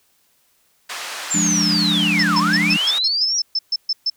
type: band-pass noise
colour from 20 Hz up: pink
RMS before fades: -30 dBFS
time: 0.89-2.99 s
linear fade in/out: 10 ms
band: 1000 to 7500 Hz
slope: 12 dB/octave
type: linear two-way sweep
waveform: sine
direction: down then up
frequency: 7459 to 926 to 5870 Hz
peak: -17 dBFS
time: 1.3-3.4 s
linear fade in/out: 20 ms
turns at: 2.38 s
type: chord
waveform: sine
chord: D diminished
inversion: first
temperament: equal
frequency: 174.61 / 207.7 / 293.7 Hz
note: F3 / Ab3 / D4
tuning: 0 / 0 / 0 cents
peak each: -22 / -22 / -24 dBFS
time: 1.34-2.77 s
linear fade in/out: 10 ms
type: tone bursts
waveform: sine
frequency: 5274 Hz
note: E8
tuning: in tune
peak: -16 dBFS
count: 12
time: 2.19-4.1 s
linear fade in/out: 5 ms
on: 40 ms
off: 130 ms
effects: white hiss -61 dBFS RMS until 4.16 s